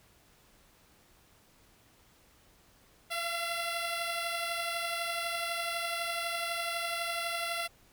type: beating tone pair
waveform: 10% pulse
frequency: 678 / 690 Hz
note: E5 / F5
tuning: +49 / -21 cents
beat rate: 12 Hz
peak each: -25 / -30 dBFS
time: 3.1-7.68 s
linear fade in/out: 20 ms
effects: pink hiss -63 dBFS RMS until 7.92 s